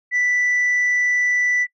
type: tone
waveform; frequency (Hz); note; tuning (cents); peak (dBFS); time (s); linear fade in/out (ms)
sine; 1975.5; B6; 0; -14; 0.11-1.67; 50
effects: noise-tail reverb RT60 0.1 s tail -24 dB re dry + tanh soft clip ceiling -14 dBFS